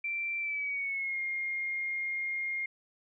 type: tone with pitch glide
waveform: sine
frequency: 2349 to 2129 Hz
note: D7 to C7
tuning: 0 to +30 cents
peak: -31 dBFS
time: 0.04-2.66 s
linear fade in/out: 5 ms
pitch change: -170 cents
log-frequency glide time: 0.39-1.2 s
effects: none